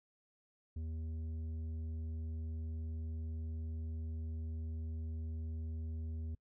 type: tone with tanh clipping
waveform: sine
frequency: 80.1 Hz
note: E2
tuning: 49 cents flat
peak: -40 dBFS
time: 0.76-6.35 s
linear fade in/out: 5 ms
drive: 8 dB
effects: noise-tail reverb RT60 0.1 s tail -26 dB re dry